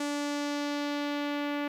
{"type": "tone with low-pass filter sweep", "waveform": "sawtooth", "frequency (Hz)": 290, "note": "D4", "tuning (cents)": -22, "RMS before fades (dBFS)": -32, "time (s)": [0, 1.68], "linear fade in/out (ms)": 5, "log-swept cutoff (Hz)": [8200, 2600], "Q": 1.3, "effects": ["10-bit"]}